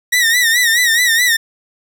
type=tone with vibrato; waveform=sawtooth; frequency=1894 Hz; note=A#6; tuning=27 cents sharp; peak=-7 dBFS; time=0.12-1.37 s; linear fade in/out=10 ms; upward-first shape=sine; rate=4.7 Hz; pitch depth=94 cents each way; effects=none